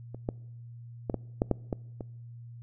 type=clicks; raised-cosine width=2 ms; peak=-28 / -16 / -16 / -16 / -11 / -11 / -16 / -23 dBFS; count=8; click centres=0.146 / 0.289 / 1.098 / 1.143 / 1.419 / 1.513 / 1.728 / 2.008 s; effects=noise-tail reverb RT60 0.9 s tail -24 dB re dry + added 118 Hz sine -43 dBFS peak until 2.62 s